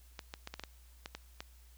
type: clicks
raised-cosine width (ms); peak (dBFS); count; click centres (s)
0.2; -24; 9; 0.192 / 0.339 / 0.474 / 0.54 / 0.596 / 0.637 / 1.059 / 1.15 / 1.405
effects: added 60 Hz sine -56 dBFS peak until 1.77 s + white hiss -66 dBFS RMS until 1.77 s